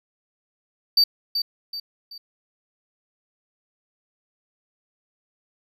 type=tone with echo; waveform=triangle; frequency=4618 Hz; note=D8; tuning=30 cents flat; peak=-12 dBFS; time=0.97-1.04 s; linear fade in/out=5 ms; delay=380 ms; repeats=3; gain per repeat=-8 dB; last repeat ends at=2.18 s; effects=none